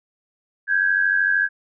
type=tone pair together; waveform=sine; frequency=1568 / 1661.2 Hz; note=G6 / G#6; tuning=0 / 0 cents; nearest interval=minor second; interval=100 cents; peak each=-19 dBFS; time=0.67-1.49 s; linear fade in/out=50 ms; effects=none